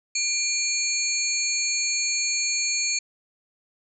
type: tone cluster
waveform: sine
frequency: 2388 / 4360 / 6580 / 7240 Hz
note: D7 / C#8 / G#8 / A8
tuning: +28 / -29 / -17 / +48 cents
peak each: -28 dBFS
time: 0.15-2.99 s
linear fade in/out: 5 ms
effects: none